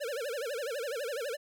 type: tone with vibrato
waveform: square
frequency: 516 Hz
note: C5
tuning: 24 cents flat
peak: -34 dBFS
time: 0-1.37 s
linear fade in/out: 20 ms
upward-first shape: sine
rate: 12 Hz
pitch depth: 250 cents each way
effects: none